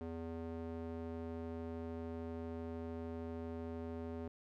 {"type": "tone with band-pass filter", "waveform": "square", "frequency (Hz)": 82.41, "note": "E2", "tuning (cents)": 0, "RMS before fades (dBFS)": -44, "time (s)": [0.01, 4.28], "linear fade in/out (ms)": 0, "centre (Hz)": 370, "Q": 1.1, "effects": []}